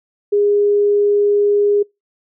sine tone, 410 Hz, G#4, 22 cents flat, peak -11 dBFS, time 0.32-1.83 s, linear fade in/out 10 ms, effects noise-tail reverb RT60 0.2 s tail -26 dB re dry

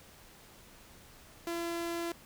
sawtooth tone, 339.1 Hz, E4, 49 cents sharp, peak -30 dBFS, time 1.47-2.12 s, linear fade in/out 2 ms, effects pink hiss -56 dBFS RMS until 2.25 s

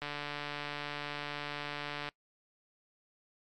click train, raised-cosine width 0.3 ms, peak -22 dBFS, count 303, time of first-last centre 0.02-2.088 s, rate 146 Hz, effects noise-tail reverb RT60 0.1 s tail -23 dB re dry + MP3 96 kbps

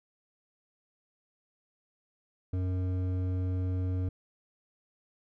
triangle tone with hard clipping, 92.1 Hz, F#2, 7 cents flat, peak -30 dBFS, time 2.53-4.09 s, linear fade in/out 5 ms, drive 14 dB, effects none

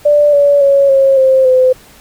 sine tone with pitch steps, 587.3 / 571.6 / 556.3 / 541.4 / 526.9 / 512.8 Hz, D5 / D5 / C#5 / C#5 / C5 / C5, 0 / -47 / +6 / -41 / +12 / -35 cents, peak -5 dBFS, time 0.05-1.73 s, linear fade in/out 10 ms, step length 280 ms, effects pink hiss -41 dBFS RMS until 2 s

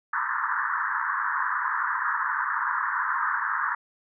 pink band-pass noise, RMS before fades -27 dBFS, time 0.13-3.75 s, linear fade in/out 5 ms, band 940 to 1800 Hz, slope 96 dB/octave, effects none

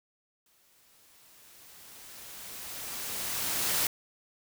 white noise with exponential growth, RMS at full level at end -27 dBFS, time 0.46-3.87 s, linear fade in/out 2 ms, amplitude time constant 740 ms, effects none

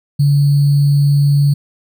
sine tone with sample-and-hold, 143 Hz, D3, 46 cents flat, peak -8 dBFS, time 0.19-1.54 s, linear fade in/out 10 ms, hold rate 4410 Hz, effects none

